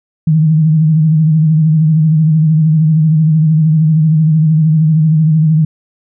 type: tone with vibrato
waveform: sine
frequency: 157 Hz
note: D#3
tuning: 16 cents sharp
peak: -6 dBFS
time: 0.27-5.65 s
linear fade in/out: 5 ms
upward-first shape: sine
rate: 13 Hz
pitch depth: 59 cents each way
effects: none